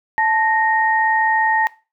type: tone pair together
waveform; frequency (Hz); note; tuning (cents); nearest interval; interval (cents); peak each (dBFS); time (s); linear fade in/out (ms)
sine; 877 / 1858.3; A5 / A#6; -6 / -6; octave + minor second; 1300; -16 / -18; 0.18-1.67; 0
effects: noise-tail reverb RT60 0.3 s tail -19 dB re dry